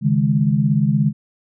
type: chord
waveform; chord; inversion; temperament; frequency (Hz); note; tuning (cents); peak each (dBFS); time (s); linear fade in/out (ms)
sine; C# suspended second; none; equal; 138.59 / 155.56 / 207.7; C#3 / D#3 / G#3; 0 / 0 / 0; -18; 0.01-1.13; 50
effects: none